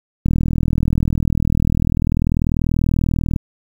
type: click train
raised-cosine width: 5 ms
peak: -5 dBFS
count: 126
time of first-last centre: 0.26-3.362 s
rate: 40.3 Hz
effects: 7-bit